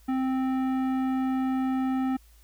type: tone with tanh clipping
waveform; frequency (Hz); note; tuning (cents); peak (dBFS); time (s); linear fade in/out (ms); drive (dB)
triangle; 261.6; C4; 0; -26; 0.08-2.17; 10; 18
effects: added 55 Hz sine -53 dBFS peak until 2.43 s + white hiss -62 dBFS RMS until 2.43 s